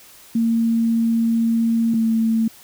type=tone pair in turn; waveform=sine; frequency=228.9 / 225.1 Hz; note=A#3 / A3; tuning=-31 / +40 cents; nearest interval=unison; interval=29 cents; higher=first; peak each=-15 dBFS; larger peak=neither; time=0.35-1.94 / 1.94-2.48 s; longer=first; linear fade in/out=5 ms; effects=white hiss -46 dBFS RMS until 2.63 s